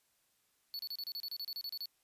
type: tone bursts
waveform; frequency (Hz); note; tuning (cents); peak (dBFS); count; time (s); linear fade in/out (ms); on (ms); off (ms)
square; 4435; C#8; 0; -39; 14; 0.74-1.857; 0; 51; 31
effects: white hiss -75 dBFS RMS until 2.03 s + resampled to 32000 Hz